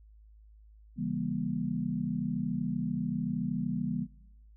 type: chord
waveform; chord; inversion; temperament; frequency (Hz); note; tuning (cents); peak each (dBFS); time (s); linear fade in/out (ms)
sine; C# diminished seventh; none; just; 138.59 / 166.31 / 199.57 / 239.5; C#3 / E3 / G3 / Bb3; 0 / +16 / +31 / +47; -38 / -36 / -35 / -34; 0.96-4.07; 50
effects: noise-tail reverb RT60 0.8 s tail -19 dB re dry + added 53 Hz sine -53 dBFS peak until 4.56 s